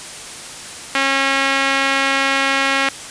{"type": "tone with band-pass filter", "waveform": "sawtooth", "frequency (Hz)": 272.4, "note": "C#4", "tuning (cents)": -30, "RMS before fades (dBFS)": -17, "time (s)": [0.95, 2.89], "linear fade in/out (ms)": 2, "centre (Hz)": 2200, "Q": 1.3, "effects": ["white hiss -32 dBFS RMS until 3.1 s", "resampled to 22050 Hz"]}